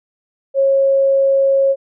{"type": "tone", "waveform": "sine", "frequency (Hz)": 545, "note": "C#5", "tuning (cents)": -29, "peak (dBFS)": -10, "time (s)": [0.54, 1.76], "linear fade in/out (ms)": 50, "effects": []}